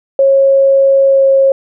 sine tone with pitch glide, 545 to 541.5 Hz, C#5 to C#5, -29 to -41 cents, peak -5 dBFS, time 0.19-1.52 s, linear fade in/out 2 ms, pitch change -12 cents, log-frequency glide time 1.07-1.25 s, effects none

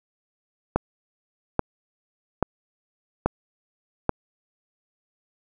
click train, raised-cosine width 1 ms, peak -5 dBFS, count 5, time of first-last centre 0.76-4.093 s, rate 1.2 Hz, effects none

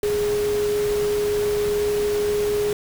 sine tone in noise, 415.3 Hz, G#4, in tune, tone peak -19 dBFS, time 0.03-2.73 s, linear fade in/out 2 ms, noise pink, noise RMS -32 dBFS, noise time 0.03-2.73 s, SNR +10 dB, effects none

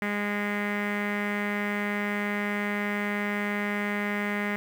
sawtooth tone with low-pass filter, 205.6 Hz, G#3, 17 cents flat, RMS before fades -29 dBFS, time 0.02-4.56 s, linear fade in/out 0 ms, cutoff 2000 Hz, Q 6.1, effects 8-bit

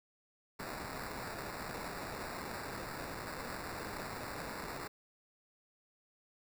white noise with sample-and-hold, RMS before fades -43 dBFS, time 0.59-4.88 s, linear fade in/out 10 ms, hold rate 3150 Hz, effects none

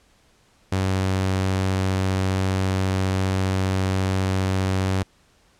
sawtooth tone, 94.8 Hz, F#2, 43 cents sharp, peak -16 dBFS, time 0.72-5.03 s, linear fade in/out 5 ms, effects pink hiss -59 dBFS RMS until 5.59 s + low-pass 9000 Hz 12 dB/octave

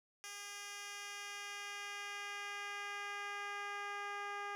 10% pulse tone with band-pass filter sweep, 406.3 Hz, G#4, 38 cents flat, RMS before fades -45 dBFS, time 0.24-4.55 s, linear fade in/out 0 ms, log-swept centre 5900 to 1100 Hz, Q 0.73, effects none

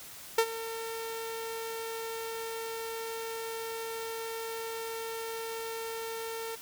sawtooth tone with ADSR envelope, 453.3 Hz, A#4, 48 cents flat, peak -16 dBFS, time 0.38-6.56 s, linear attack 5 ms, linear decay 65 ms, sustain -16 dB, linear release 16 ms, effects white hiss -47 dBFS RMS until 6.61 s

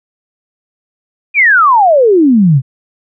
sine exponential sweep, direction down, 2489 to 123.47 Hz, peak -4 dBFS, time 1.34-2.62 s, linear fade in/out 50 ms, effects none

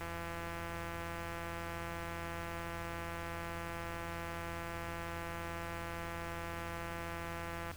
click train, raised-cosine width 0.5 ms, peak -28 dBFS, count 1303, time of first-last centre 0.01-7.714 s, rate 169 Hz, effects added 85 Hz sine -47 dBFS peak until 7.76 s + pink hiss -53 dBFS RMS until 7.76 s

